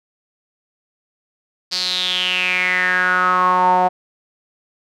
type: tone with band-pass filter sweep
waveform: sawtooth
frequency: 182.4 Hz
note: F#3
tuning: 24 cents flat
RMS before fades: -17 dBFS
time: 1.71-3.89 s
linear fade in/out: 20 ms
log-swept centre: 4700 to 770 Hz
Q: 7.3
effects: none